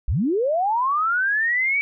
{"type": "linear sweep", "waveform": "sine", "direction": "up", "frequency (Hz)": [38.42, 2300], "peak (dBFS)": -18, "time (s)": [0.08, 1.81], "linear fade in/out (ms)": 0, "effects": []}